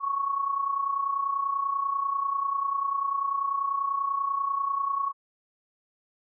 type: tone with amplitude modulation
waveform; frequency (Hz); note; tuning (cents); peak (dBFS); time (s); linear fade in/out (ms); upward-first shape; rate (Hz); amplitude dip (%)
sine; 1108.7; C#6; 0; -22; 0-5.13; 50; sine; 30.2; 65
effects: none